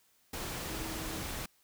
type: tone in noise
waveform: sine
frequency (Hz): 319.8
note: D#4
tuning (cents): +48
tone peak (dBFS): -44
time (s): 0.68-1.22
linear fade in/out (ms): 5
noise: pink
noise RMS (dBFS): -39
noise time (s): 0.33-1.46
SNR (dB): -8
effects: white hiss -69 dBFS RMS until 1.63 s